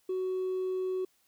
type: tone with hard clipping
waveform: triangle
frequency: 372.3 Hz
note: F#4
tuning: 11 cents sharp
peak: -29 dBFS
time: 0.09-1.05 s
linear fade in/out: 5 ms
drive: 2 dB
effects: white hiss -70 dBFS RMS until 1.27 s